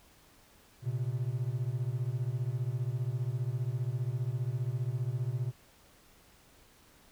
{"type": "beating tone pair", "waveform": "triangle", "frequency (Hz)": [117.6, 132.6], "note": ["A#2", "C3"], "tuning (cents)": [16, 23], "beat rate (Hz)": 15, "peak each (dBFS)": [-31, -32], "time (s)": [0.82, 5.53], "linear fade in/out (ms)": 50, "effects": ["pink hiss -61 dBFS RMS until 7.11 s"]}